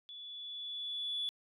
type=tone with level ramp; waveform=sine; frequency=3436 Hz; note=A7; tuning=42 cents flat; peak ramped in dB=-46 to -32 dBFS; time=0.09-1.29 s; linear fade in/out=0 ms; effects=tanh soft clip ceiling -29 dBFS